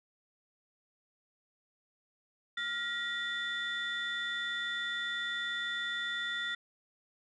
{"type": "tone cluster", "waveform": "sine", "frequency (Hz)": [1403, 1904, 3523], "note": ["F6", "A#6", "A7"], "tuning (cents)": [8, 36, 1], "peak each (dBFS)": [-38, -35, -37], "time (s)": [2.57, 6.55], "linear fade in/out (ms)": 5, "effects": ["tanh soft clip ceiling -27 dBFS"]}